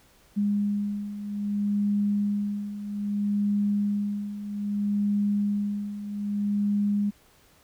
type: beating tone pair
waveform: sine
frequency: 204.1 / 204.72 Hz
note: G#3 / G#3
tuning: -30 / -25 cents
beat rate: 0.62 Hz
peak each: -30 / -25 dBFS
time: 0.36-7.11 s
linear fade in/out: 20 ms
effects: pink hiss -59 dBFS RMS until 7.63 s